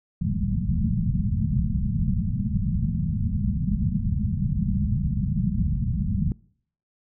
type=low-pass noise; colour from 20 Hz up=white; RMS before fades=-24 dBFS; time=0.21-6.32 s; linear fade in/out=2 ms; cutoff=220 Hz; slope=96 dB/octave; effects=noise-tail reverb RT60 0.6 s tail -25 dB re dry